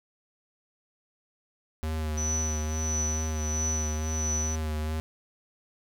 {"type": "tone with vibrato", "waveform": "square", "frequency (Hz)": 77.78, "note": "D#2", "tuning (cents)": 0, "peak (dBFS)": -29, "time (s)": [1.83, 5], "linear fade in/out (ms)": 0, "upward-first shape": "sine", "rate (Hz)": 2.3, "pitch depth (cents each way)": 28}
{"type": "tone with tremolo", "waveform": "sine", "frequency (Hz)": 5960, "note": "F#8", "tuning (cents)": 12, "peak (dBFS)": -27, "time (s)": [2.17, 4.56], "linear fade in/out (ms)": 10, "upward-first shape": "triangle", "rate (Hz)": 1.5, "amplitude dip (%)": 85}
{"effects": []}